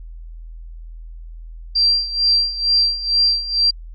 sine tone with tremolo, 4724 Hz, D8, 9 cents sharp, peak -11 dBFS, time 1.75-3.71 s, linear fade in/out 10 ms, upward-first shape sine, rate 2.2 Hz, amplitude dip 80%, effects added 41 Hz sine -32 dBFS peak until 3.94 s

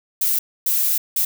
violet noise bursts at uneven times, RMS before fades -19 dBFS, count 3, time 0.21-0.39 / 0.66-0.98 / 1.16-1.25 s, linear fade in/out 5 ms, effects none

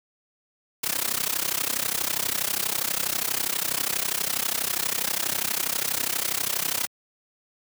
white noise with amplitude modulation, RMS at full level -23 dBFS, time 0.83-6.87 s, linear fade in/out 10 ms, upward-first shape sine, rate 32.3 Hz, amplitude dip 90%, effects high-pass 100 Hz 12 dB/octave

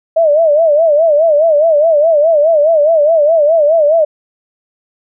sine tone with vibrato, 622.3 Hz, D#5, in tune, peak -6 dBFS, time 0.16-4.05 s, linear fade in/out 10 ms, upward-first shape sine, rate 4.8 Hz, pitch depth 130 cents each way, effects none

